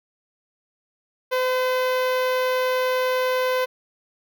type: tone with notch filter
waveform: sawtooth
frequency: 510 Hz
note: C5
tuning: 44 cents flat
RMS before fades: -22 dBFS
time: 1.31-3.66 s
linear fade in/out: 20 ms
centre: 8000 Hz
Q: 0.56
effects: none